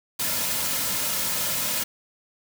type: noise with comb filter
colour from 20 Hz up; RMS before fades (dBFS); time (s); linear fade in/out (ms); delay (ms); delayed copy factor
white; -26; 0.19-1.84; 10; 2.6; -0.55
effects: none